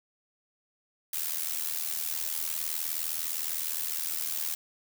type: noise with amplitude modulation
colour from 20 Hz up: blue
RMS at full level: -29 dBFS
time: 1.13-4.55 s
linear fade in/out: 5 ms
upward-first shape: sine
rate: 79.6 Hz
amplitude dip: 80%
effects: none